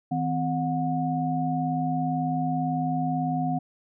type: tone cluster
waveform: sine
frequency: 159.2 / 257.3 / 726 Hz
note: D#3 / C4 / F#5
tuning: +40 / -29 / -33 cents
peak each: -28 dBFS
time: 0.11-3.59 s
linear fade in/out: 10 ms
effects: none